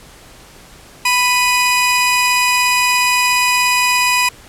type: tone pair together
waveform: sawtooth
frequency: 991 / 2486 Hz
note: B5 / D#7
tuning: +6 / -2 cents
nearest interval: octave + major third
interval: 1592 cents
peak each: -11 dBFS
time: 1.05-4.29 s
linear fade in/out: 5 ms
effects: pink hiss -41 dBFS RMS until 4.48 s + low-pass 12000 Hz 12 dB/octave